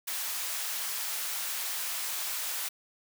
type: high-pass noise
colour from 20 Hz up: white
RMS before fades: -34 dBFS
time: 0.07-2.69 s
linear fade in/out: 10 ms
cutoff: 790 Hz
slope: 12 dB/octave
effects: none